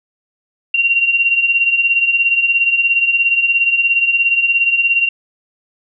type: beating tone pair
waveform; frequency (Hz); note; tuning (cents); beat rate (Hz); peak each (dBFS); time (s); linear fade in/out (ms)
sine; 2743 / 2760; F7 / F7; -32 / -21; 17; -18 / -12; 0.74-5.09; 5
effects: none